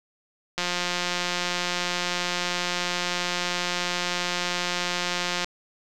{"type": "click train", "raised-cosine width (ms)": 0.2, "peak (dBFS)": -9, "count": 862, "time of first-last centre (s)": [0.58, 5.444], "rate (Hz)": 177, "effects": []}